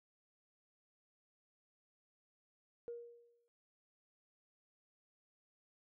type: tone with exponential decay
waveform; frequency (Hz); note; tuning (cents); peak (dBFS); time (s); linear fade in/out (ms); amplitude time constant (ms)
sine; 472.9; A#4; +25; -40; 2.88-3.48; 0; 130
effects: tanh soft clip ceiling -36 dBFS